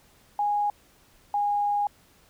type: tone pair in turn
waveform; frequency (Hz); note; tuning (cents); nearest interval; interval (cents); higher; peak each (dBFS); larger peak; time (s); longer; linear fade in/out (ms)
sine; 825 / 820.2; G#5 / G#5; -12 / -22; unison; 10; first; -22; neither; 0.39-0.7 / 1.34-1.87; second; 2
effects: pink hiss -59 dBFS RMS until 2.29 s